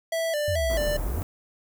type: tone with vibrato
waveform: square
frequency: 624 Hz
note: D#5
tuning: 5 cents sharp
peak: -25 dBFS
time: 0.12-0.97 s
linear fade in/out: 5 ms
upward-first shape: square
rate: 2.3 Hz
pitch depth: 90 cents each way
type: exponential two-way sweep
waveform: sine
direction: down then up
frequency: 98.2 to 32.99 to 98.2 Hz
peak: -26 dBFS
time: 0.48-1.22 s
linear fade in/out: 0 ms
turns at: 0.97 s
type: band-stop noise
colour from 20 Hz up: pink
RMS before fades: -34 dBFS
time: 0.7-1.23 s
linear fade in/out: 0 ms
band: 930 to 14000 Hz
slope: 12 dB/octave
effects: none